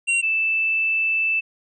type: tone pair in turn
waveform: square / sine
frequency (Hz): 2748 / 2641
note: F7 / E7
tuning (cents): -29 / +3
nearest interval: minor second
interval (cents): 68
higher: first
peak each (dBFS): -18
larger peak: neither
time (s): 0.07-0.22 / 0.22-1.41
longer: second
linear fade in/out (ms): 20
effects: resampled to 24000 Hz